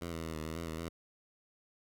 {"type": "tone with pitch steps", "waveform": "10% pulse", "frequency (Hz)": [85.6, 81.9, 81, 78, 80.1, 83.8, 79.8, 83.6], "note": ["F2", "E2", "E2", "D#2", "E2", "E2", "D#2", "E2"], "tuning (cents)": [-34, -11, -30, 5, -49, 29, 44, 25], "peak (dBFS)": -30, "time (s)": [0.01, 0.89], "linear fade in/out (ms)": 10, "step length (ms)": 110, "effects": []}